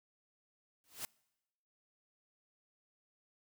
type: noise with exponential growth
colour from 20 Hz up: white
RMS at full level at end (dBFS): -38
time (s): 0.84-1.05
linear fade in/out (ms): 0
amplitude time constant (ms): 45
effects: noise-tail reverb RT60 1.0 s tail -26 dB re dry